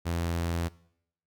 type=tone; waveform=sawtooth; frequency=84.7 Hz; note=E2; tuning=48 cents sharp; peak=-24 dBFS; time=0.05-0.69 s; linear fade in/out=20 ms; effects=noise-tail reverb RT60 0.7 s tail -21 dB re dry